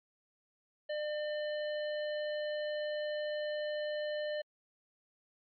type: harmonic tone with a mistuned harmonic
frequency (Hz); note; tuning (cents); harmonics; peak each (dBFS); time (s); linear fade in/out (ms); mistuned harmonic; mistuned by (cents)
601; D5; +40; 1 / 3 / 5 / 7; -34 / -44 / -48 / -51; 0.89-4.42; 10; 7; -25
effects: MP3 32 kbps